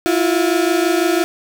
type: tone pair together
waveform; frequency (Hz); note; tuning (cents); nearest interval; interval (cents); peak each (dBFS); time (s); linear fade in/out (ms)
35% pulse; 329.6 / 355.6; E4 / F4; 0 / +31; minor second; 131; -15; 0.06-1.24; 0
effects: none